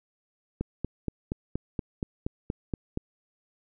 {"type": "click train", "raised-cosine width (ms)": 3, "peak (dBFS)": -16, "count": 11, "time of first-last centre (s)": [0.61, 2.974], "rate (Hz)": 4.23, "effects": []}